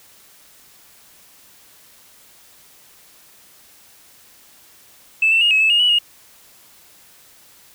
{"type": "tone with pitch steps", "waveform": "sine", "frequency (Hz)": [2629, 2677, 2855, 2570, 2613, 2850, 2945, 2863], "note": ["E7", "E7", "F7", "E7", "E7", "F7", "F#7", "F7"], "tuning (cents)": [-5, 26, 37, -45, -16, 34, -9, 42], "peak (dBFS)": -11, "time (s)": [5.22, 5.988], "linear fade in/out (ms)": 5, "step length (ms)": 96, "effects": ["tanh soft clip ceiling -7 dBFS", "white hiss -49 dBFS RMS until 7.74 s"]}